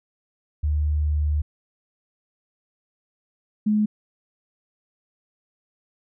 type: tone pair in turn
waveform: sine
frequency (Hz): 74.9 / 211.8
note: D2 / G#3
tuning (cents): +35 / +34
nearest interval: octave + tritone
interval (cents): 1799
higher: second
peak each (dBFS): -19 / -17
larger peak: second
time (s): 0.63-1.42 / 3.66-3.86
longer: first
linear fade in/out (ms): 10
effects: none